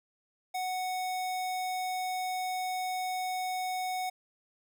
square tone, 740 Hz, F#5, in tune, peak -32 dBFS, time 0.54-4.1 s, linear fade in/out 10 ms, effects none

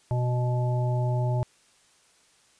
harmonic tone, 123.47 Hz, B2, in tune, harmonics 1 / 3 / 5 / 7, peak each -23 / -37 / -34 / -36 dBFS, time 0.11-1.43 s, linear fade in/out 0 ms, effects white hiss -61 dBFS RMS until 2.59 s + resampled to 22050 Hz

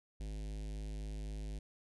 square tone with notch filter, 51.91 Hz, G#1, in tune, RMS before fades -42 dBFS, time 0.2-1.59 s, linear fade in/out 5 ms, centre 1200 Hz, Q 0.51, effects resampled to 24000 Hz

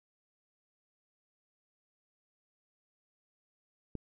click, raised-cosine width 3 ms, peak -25 dBFS, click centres 3.953 s, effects none

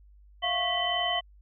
sine tone cluster, 664 / 706 / 1099 / 1968 / 3057 Hz, E5 / F5 / C#6 / B6 / G7, +12 / +19 / -15 / -7 / -44 cents, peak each -37 / -30 / -35 / -33 / -29 dBFS, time 0.42-1.21 s, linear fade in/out 20 ms, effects added 50 Hz sine -52 dBFS peak until 1.41 s

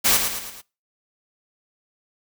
white noise with echo, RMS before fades -17 dBFS, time 0.04-0.18 s, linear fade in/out 20 ms, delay 110 ms, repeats 4, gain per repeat -6 dB, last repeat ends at 0.62 s, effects noise-tail reverb RT60 0.3 s tail -23 dB re dry

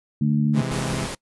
harmonic tone, 73.42 Hz, D2, in tune, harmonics 2 / 3 / 4, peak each -20 / -20 / -30 dBFS, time 0.21-0.62 s, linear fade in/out 5 ms
sawtooth chord, C augmented, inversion none, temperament equal, 130.81 / 164.81 / 207.7 Hz, C3 / E3 / G#3, 0 / 0 / 0 cents, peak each -23 / -26 / -28 dBFS, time 0.53-1.09 s, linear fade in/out 50 ms
pink noise, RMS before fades -31 dBFS, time 0.71-1.15 s, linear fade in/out 5 ms
effects noise-tail reverb RT60 0.1 s tail -23 dB re dry + resampled to 24000 Hz

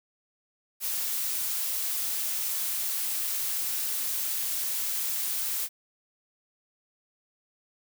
blue noise, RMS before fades -30 dBFS, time 0.8-5.69 s, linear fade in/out 50 ms, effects none

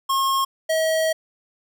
square tone pair in turn, 1079 / 639.7 Hz, C#6 / D#5, -47 / +48 cents, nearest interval major sixth, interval 905 cents, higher first, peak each -19 dBFS, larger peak neither, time 0.09-0.45 / 0.69-1.13 s, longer second, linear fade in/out 10 ms, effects none

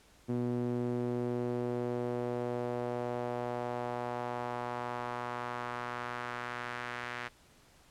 sawtooth tone with band-pass filter sweep, 121.7 Hz, B2, 25 cents flat, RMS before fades -36 dBFS, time 0.28-7.29 s, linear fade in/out 20 ms, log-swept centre 280 to 1800 Hz, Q 1.6, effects pink hiss -62 dBFS RMS until 7.9 s + low-pass 11000 Hz 12 dB/octave

